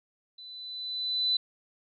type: tone with level ramp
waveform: sine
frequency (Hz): 4000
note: B7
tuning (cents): +21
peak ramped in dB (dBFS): -44 to -22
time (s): 0.38-1.37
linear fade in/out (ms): 5
effects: none